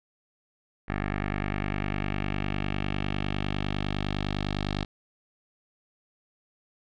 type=tone with low-pass filter sweep; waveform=10% pulse; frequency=49.91 Hz; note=G1; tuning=32 cents sharp; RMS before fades=-30 dBFS; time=0.88-4.85 s; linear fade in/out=10 ms; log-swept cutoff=2000 to 3900 Hz; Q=2.6; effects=none